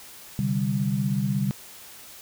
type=chord; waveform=sine; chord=C suspended second; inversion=none; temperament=just; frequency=130.81 / 147.16 / 196.22 Hz; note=C3 / D3 / G3; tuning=0 / +4 / +2 cents; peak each=-27 / -28 / -25 dBFS; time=0.39-1.51 s; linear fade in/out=0 ms; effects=white hiss -45 dBFS RMS until 2.21 s